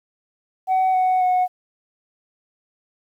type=tone with pitch steps; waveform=sine; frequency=752 / 742.1 / 732.3 Hz; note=F#5 / F#5 / F#5; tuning=+28 / +5 / -18 cents; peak=-13 dBFS; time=0.67-1.48 s; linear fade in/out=50 ms; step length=270 ms; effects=tanh soft clip ceiling -14 dBFS + 9-bit